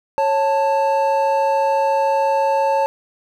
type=tone pair together; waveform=triangle; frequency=549.7 / 883 Hz; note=C#5 / A5; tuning=-15 / +6 cents; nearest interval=minor sixth; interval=821 cents; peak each=-16 / -15 dBFS; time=0.18-2.86 s; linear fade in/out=0 ms; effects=none